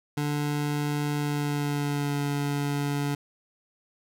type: tone with pitch glide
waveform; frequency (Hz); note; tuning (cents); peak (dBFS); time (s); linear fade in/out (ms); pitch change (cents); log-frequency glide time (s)
25% pulse; 146.83 to 143.39; D3 to D3; 0 to -41; -22; 0.17-3.15; 5; -41; 1.15-2.19
effects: none